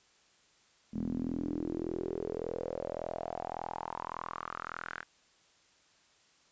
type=tone with band-pass filter sweep; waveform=sawtooth; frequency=41.74 Hz; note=E1; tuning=22 cents sharp; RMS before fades=-38 dBFS; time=0.92-5.05 s; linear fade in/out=50 ms; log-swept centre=220 to 1600 Hz; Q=5.6; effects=white hiss -66 dBFS RMS until 6.51 s + resampled to 16000 Hz